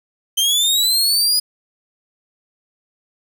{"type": "linear sweep", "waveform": "sawtooth", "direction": "up", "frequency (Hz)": [3100, 4978], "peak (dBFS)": -11, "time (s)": [0.37, 1.4], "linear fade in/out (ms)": 10, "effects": ["8-bit"]}